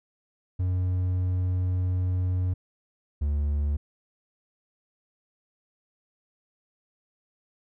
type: tone pair in turn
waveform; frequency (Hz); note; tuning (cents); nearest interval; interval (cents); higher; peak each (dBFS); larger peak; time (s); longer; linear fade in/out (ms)
triangle; 91.3 / 72.88; F#2 / D2; -23 / -13; major third; 390; first; -21 / -21; neither; 0.59-2.54 / 3.21-3.77; first; 10
effects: none